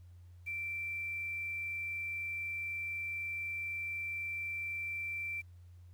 sine tone with quantisation, 2346 Hz, D7, 2 cents flat, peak -36 dBFS, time 0.46-5.42 s, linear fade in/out 20 ms, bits 10, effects added 88 Hz sine -52 dBFS peak until 5.93 s + pink hiss -75 dBFS RMS until 5.93 s

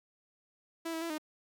sawtooth tone with pitch steps, 330.2 / 324.5 / 334.6 / 307.6 Hz, E4 / E4 / E4 / D#4, +3 / -27 / +26 / -20 cents, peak -31 dBFS, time 0.85-1.182 s, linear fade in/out 10 ms, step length 83 ms, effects none

